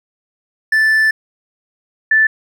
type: tone pair in turn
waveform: triangle / sine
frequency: 1758 / 1758 Hz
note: A6 / A6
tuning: -2 / -2 cents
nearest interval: unison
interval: 0 cents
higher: neither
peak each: -8 dBFS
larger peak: neither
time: 0.72-1.11 / 2.11-2.27 s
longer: first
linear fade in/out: 5 ms
effects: none